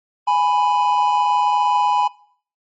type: tone pair together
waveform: triangle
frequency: 830.6 / 991.5 Hz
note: G#5 / B5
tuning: 0 / +7 cents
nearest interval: minor third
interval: 307 cents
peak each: -15 / -15 dBFS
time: 0.27-2.08 s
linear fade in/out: 10 ms
effects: noise-tail reverb RT60 0.5 s tail -19 dB re dry + MP3 32 kbps